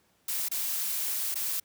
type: noise with dropouts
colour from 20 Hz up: blue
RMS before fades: -31 dBFS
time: 0.28-1.6 s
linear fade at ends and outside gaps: 5 ms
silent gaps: 0.486-0.513 / 1.344-1.355 s
effects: pink hiss -68 dBFS RMS until 1.64 s + high-pass 80 Hz 12 dB/octave